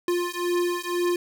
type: beating tone pair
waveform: square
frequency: 350.4 / 352.4 Hz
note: F4 / F4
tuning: +6 / +16 cents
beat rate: 2 Hz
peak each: -27 dBFS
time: 0.08-1.16 s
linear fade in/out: 2 ms
effects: none